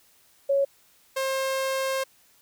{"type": "tone pair in turn", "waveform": ["sine", "sawtooth"], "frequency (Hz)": [554.4, 532.8], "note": ["C#5", "C5"], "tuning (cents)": [0, 31], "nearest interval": "minor second", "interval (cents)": 69, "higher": "first", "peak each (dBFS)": [-19, -21], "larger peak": "first", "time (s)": [[0.49, 0.65], [1.16, 2.04]], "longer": "second", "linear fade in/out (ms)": 10, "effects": ["white hiss -60 dBFS RMS until 2.41 s"]}